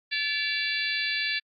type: harmonic tone with a mistuned harmonic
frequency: 577 Hz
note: D5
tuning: 31 cents flat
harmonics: 3 / 4 / 5 / 6 / 7 / 8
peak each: -31 / -32 / -33 / -34 / -34 / -35 dBFS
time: 0.11-1.4 s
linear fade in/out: 20 ms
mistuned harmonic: 5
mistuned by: -83 cents
effects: AAC 64 kbps